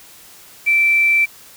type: tone with quantisation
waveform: sine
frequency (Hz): 2335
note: D7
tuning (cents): -11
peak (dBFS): -11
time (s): 0.66-1.26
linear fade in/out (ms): 20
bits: 6
effects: white hiss -43 dBFS RMS until 1.56 s